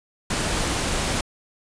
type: noise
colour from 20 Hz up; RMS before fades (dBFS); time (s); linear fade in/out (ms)
pink; -24; 0.3-1.21; 5
effects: resampled to 22050 Hz